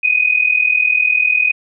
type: tone pair together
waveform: sine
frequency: 2472 / 2512 Hz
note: D#7 / D#7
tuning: -12 / +16 cents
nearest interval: unison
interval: 28 cents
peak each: -14 dBFS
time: 0.03-1.52 s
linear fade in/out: 10 ms
effects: none